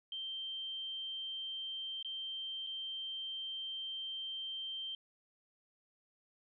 sine tone with dropouts, 3140 Hz, G7, 2 cents sharp, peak -39 dBFS, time 0.12-4.95 s, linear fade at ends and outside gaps 2 ms, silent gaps 2.027-2.047 / 2.666-2.67 s, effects none

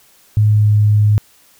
sine tone with pitch glide, 106.2 to 105.1 Hz, G#2 to G#2, +39 to +21 cents, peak -8 dBFS, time 0.37-1.18 s, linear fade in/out 0 ms, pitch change -18 cents, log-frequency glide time 0.49-0.71 s, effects white hiss -50 dBFS RMS until 1.59 s

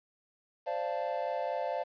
triangle chord, D minor seventh, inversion third, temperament equal with one note detuned, 523.3 / 587.3 / 692 / 880 Hz, C5 / D5 / F5 / A5, 0 / 0 / -16 / 0 cents, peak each -35 / -34 / -34 / -37 dBFS, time 0.66-1.84 s, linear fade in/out 20 ms, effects resampled to 11025 Hz + 10-bit

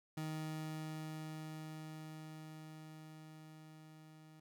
30% pulse tone with level ramp, 156.3 Hz, D#3, 8 cents sharp, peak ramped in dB -37 to -55 dBFS, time 0.17-4.4 s, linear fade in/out 5 ms, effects none

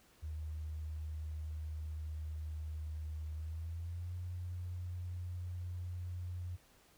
sine tone with pitch glide, 77.5 to 89.02 Hz, D#2 to F2, -6 to +34 cents, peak -39 dBFS, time 0.22-6.57 s, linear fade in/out 20 ms, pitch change +240 cents, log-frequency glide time 3.34-4.13 s, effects pink hiss -66 dBFS RMS until 6.97 s

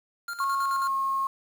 square tone with tremolo, 1396.9 Hz, F6, in tune, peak -32 dBFS, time 0.28-0.88 s, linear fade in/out 5 ms, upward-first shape square, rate 9.3 Hz, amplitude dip 65%
sine tone with pitch glide, 1092 to 1081.3 Hz, C#6 to C#6, -26 to -43 cents, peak -24 dBFS, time 0.4-1.27 s, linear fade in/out 2 ms, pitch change -17 cents, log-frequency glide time 0.65-0.75 s
effects 8-bit

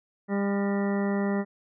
harmonic tone with a mistuned harmonic, 200 Hz, G3, 35 cents sharp, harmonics 1 / 2 / 3 / 4 / 5 / 6 / 7 / 9 / 10, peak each -25 / -31 / -35 / -39 / -42 / -43 / -43 / -42 / -42 dBFS, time 0.28-1.45 s, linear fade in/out 50 ms, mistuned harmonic 10, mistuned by -59 cents, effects none

